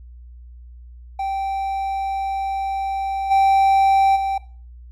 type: tone with level steps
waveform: triangle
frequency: 780 Hz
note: G5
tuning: 9 cents flat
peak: -19 / -10 / -17 dBFS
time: 1.19-4.38 s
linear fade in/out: 5 ms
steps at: 3.3 / 4.15 s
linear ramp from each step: 20 ms
effects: noise-tail reverb RT60 0.4 s tail -19 dB re dry + added 60 Hz sine -38 dBFS peak until 4.91 s